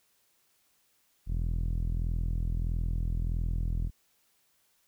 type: tone with low-pass filter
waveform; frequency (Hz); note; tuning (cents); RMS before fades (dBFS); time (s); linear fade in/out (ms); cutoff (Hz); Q
sawtooth; 41.56; E1; +15; -30; 1.26-3.91; 50; 150; 0.83
effects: white hiss -70 dBFS RMS until 4.87 s